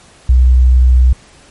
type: tone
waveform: sine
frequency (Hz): 62.8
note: B1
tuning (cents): +30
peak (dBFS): -4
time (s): 0.29-1.13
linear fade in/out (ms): 5
effects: pink hiss -43 dBFS RMS until 1.5 s + MP3 48 kbps